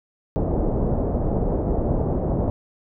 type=low-pass noise; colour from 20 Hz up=pink; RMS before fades=-22 dBFS; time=0.36-2.5 s; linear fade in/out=0 ms; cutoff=690 Hz; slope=24 dB/octave; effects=none